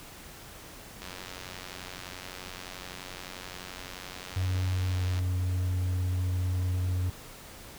click train, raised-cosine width 0.2 ms, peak -23 dBFS, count 383, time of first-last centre 1.02-5.19 s, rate 91.6 Hz
triangle tone with pitch glide, 92.5 to 90.96 Hz, F#2 to F#2, 0 to -29 cents, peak -24 dBFS, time 4.36-7.1 s, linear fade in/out 5 ms, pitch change -29 cents, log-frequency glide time 4.81-5 s
effects pink hiss -47 dBFS RMS until 7.78 s

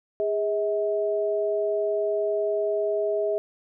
sine tone pair together, 410.7 / 641 Hz, G#4 / E5, -19 / -49 cents, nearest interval minor sixth, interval 770 cents, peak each -25 dBFS, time 0.2-3.38 s, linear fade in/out 0 ms, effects none

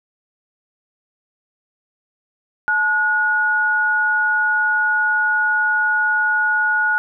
sine tone pair together, 862.8 / 1451 Hz, A5 / F#6, -34 / -34 cents, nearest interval major sixth, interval 900 cents, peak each -23 / -15 dBFS, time 2.68-6.98 s, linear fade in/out 0 ms, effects none

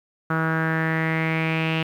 sawtooth tone with low-pass filter sweep, 160.9 Hz, E3, 42 cents flat, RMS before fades -23 dBFS, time 0.3-1.83 s, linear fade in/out 5 ms, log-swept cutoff 1400 to 2800 Hz, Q 5.7, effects 9-bit

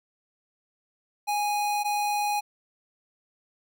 square tone pair in turn, 828 / 828 Hz, G#5 / G#5, -5 / -5 cents, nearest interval unison, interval 0 cents, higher neither, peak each -25 dBFS, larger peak neither, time 1.27-1.84 / 1.84-2.41 s, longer neither, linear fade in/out 20 ms, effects none

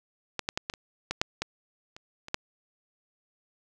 clicks, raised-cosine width 0.2 ms, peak -12 / -11 / -11 / -14 / -21 / -12 / -6 / -12 / -27 / -24 / -9 dBFS, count 11, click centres 0.393 / 0.489 / 0.575 / 0.699 / 0.738 / 1.11 / 1.215 / 1.42 / 1.965 / 2.284 / 2.344 s, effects none

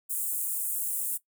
pink high-pass noise, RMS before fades -31 dBFS, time 0.09-1.18 s, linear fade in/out 20 ms, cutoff 8200 Hz, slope 48 dB/octave, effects noise-tail reverb RT60 0.1 s tail -17 dB re dry

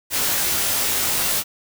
white noise with comb filter, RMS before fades -21 dBFS, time 0.1-1.44 s, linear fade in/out 50 ms, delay 18 ms, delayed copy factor -0.85, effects none

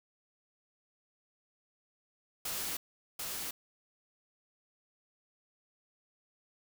white noise with echo, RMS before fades -37 dBFS, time 2.45-2.77 s, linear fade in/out 5 ms, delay 740 ms, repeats 1, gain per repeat -2 dB, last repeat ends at 3.51 s, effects none

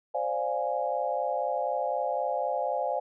sine chord, D half-diminished seventh, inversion third, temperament equal, 523.3 / 587.3 / 698.5 / 830.6 Hz, C5 / D5 / F5 / Ab5, 0 / 0 / 0 / 0 cents, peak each -32 dBFS, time 0.14-3 s, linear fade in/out 10 ms, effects none

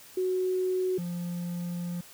sine / triangle tone pair in turn, 370 / 174.62 Hz, F#4 / F3, 0 / 0 cents, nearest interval octave + minor second, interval 1300 cents, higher first, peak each -25 / -29 dBFS, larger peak first, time 0.17-0.98 / 0.98-2.01 s, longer second, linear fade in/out 5 ms, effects white hiss -51 dBFS RMS until 2.13 s

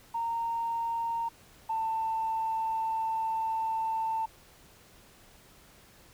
sine tone pair in turn, 923 / 892.1 Hz, A#5 / A5, -17 / +24 cents, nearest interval minor second, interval 59 cents, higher first, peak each -28 / -27 dBFS, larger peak second, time 0.14-1.29 / 1.69-4.26 s, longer second, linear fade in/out 10 ms, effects tanh soft clip ceiling -23 dBFS + pink hiss -57 dBFS RMS until 6.13 s

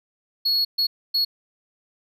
triangle tone bursts at uneven times, 4345 Hz, C#8, 35 cents flat, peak -17 dBFS, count 3, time 0.45-0.65 / 0.78-0.87 / 1.14-1.25 s, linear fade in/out 10 ms, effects none

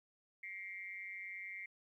sine tone with amplitude modulation, 2114 Hz, C7, 17 cents sharp, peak -40 dBFS, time 0.43-1.66 s, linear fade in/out 5 ms, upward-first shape sine, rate 191 Hz, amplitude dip 90%, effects 13-bit

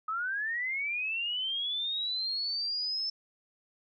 sine linear sweep, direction up, 1255 to 5300 Hz, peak -30 dBFS, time 0.08-3.1 s, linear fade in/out 5 ms, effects none

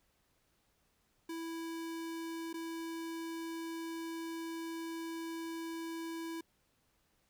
square tone with dropouts, 329.6 Hz, E4, in tune, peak -40 dBFS, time 1.29-6.41 s, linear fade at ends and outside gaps 5 ms, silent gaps 2.53-2.54 s, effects pink hiss -75 dBFS RMS until 7.29 s

